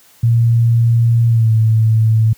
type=tone with pitch glide; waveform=sine; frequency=116.54 to 110.96 Hz; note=A#2 to A2; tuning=0 to +15 cents; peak=-8 dBFS; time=0.23-2.33 s; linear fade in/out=5 ms; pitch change=-85 cents; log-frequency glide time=1.28-1.51 s; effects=white hiss -48 dBFS RMS until 2.37 s + high-pass 60 Hz 12 dB/octave